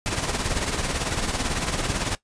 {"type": "noise with tremolo", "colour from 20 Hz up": "pink", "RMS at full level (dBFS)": -23, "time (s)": [0.06, 2.15], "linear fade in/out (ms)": 0, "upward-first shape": "triangle", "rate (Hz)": 18, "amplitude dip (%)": 65, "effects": ["noise-tail reverb RT60 0.1 s tail -17 dB re dry", "resampled to 22050 Hz"]}